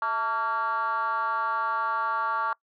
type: tone with frequency modulation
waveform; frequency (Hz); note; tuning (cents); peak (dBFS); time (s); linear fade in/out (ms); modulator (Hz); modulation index
sine; 1140; C#6; +48; -23; 0.02-2.53; 2; 246; 1.2
effects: noise-tail reverb RT60 0.1 s tail -24 dB re dry + tanh soft clip ceiling -20 dBFS